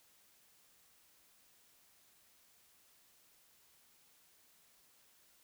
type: silence
effects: white hiss -68 dBFS RMS until 5.43 s